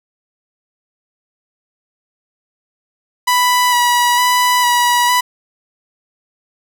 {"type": "tone with vibrato", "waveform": "sawtooth", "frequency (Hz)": 980, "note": "B5", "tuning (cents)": -14, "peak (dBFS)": -7, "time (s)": [3.27, 5.21], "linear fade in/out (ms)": 10, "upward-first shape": "square", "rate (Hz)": 1.1, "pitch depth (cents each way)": 17, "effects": []}